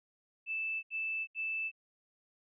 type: tone bursts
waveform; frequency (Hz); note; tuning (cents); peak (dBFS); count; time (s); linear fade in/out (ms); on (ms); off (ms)
sine; 2637; E7; 0; -33; 3; 0.46-1.716; 50; 370; 73
effects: none